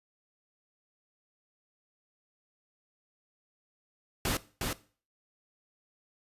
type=noise with echo; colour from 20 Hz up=pink; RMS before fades=-30 dBFS; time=4.25-4.37 s; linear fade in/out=2 ms; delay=360 ms; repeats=1; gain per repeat=-3 dB; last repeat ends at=4.73 s; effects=noise-tail reverb RT60 0.4 s tail -18 dB re dry + resampled to 32000 Hz